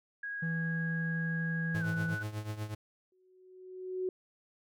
sine tone with pitch glide, 1648 to 1485.3 Hz, G#6 to F#6, -14 to +6 cents, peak -36 dBFS, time 0.23-2.23 s, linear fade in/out 5 ms, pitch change -180 cents, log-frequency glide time 1.79-1.84 s
triangle tone, 164.81 Hz, E3, in tune, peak -30 dBFS, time 0.42-2.15 s, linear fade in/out 10 ms
45% pulse tone with tremolo, 106.5 Hz, G#2, 44 cents sharp, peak -33 dBFS, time 1.74-2.75 s, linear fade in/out 10 ms, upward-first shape triangle, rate 8.2 Hz, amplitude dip 80%
sine tone with exponential growth, 370.6 Hz, F#4, 3 cents sharp, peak -29 dBFS, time 3.12-4.09 s, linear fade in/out 2 ms, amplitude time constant 210 ms
effects none

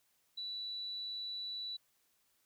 sine tone, 3951 Hz, B7, in tune, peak -39 dBFS, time 0.37-1.77 s, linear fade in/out 10 ms, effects white hiss -75 dBFS RMS until 2.45 s

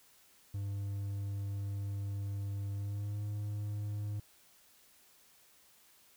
triangle tone with pitch glide, 100 to 103.89 Hz, G2 to G#2, +35 to +1 cents, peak -33 dBFS, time 0.54-4.2 s, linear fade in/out 5 ms, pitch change +66 cents, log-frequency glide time 2.73-3.23 s, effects white hiss -64 dBFS RMS until 6.16 s

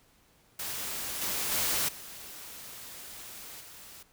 white noise with level steps, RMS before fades -36 / -32 / -29 / -45 / -49 dBFS, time 0.59-4.03 s, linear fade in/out 5 ms, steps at 1.21 / 1.51 / 1.88 / 3.6 s, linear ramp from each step 10 ms, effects pink hiss -64 dBFS RMS until 4.12 s

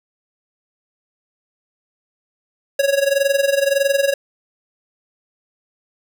square tone with amplitude modulation, 554.4 Hz, C#5, in tune, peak -12 dBFS, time 2.79-4.14 s, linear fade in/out 5 ms, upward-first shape sine, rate 21.7 Hz, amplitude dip 80%, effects none

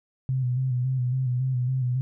sine tone with vibrato, 127.5 Hz, C3, 44 cents flat, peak -22 dBFS, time 0.29-2.01 s, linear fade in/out 0 ms, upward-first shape square, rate 3.6 Hz, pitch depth 45 cents each way, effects none

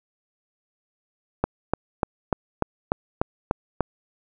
click train, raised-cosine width 1 ms, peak -6 dBFS, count 9, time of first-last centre 1.44-3.807 s, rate 3.38 Hz, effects none

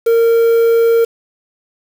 triangle tone with quantisation, 460.9 Hz, A#4, 20 cents flat, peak -6 dBFS, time 0.06-1.05 s, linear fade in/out 10 ms, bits 5, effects none

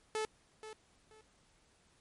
sawtooth tone with echo, 434.5 Hz, A4, 22 cents flat, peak -30 dBFS, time 0.15-0.25 s, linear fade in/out 0 ms, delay 480 ms, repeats 2, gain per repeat -12 dB, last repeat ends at 1.21 s, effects pink hiss -69 dBFS RMS until 2 s + MP3 48 kbps

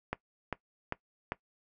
click train, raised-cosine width 0.5 ms, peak -17 dBFS, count 4, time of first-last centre 0.13-1.32 s, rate 2.52 Hz, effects noise-tail reverb RT60 0.1 s tail -19 dB re dry

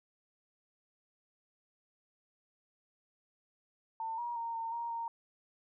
sine tone with pitch steps, 899 / 952 / 925 / 911 / 936 / 925 Hz, A5 / A#5 / A#5 / A#5 / A#5 / A#5, +37 / +36 / -14 / -40 / +7 / -14 cents, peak -35 dBFS, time 4-5.08 s, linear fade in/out 2 ms, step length 180 ms, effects none

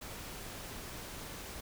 pink noise, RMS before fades -45 dBFS, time 0.01-1.61 s, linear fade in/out 10 ms, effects none

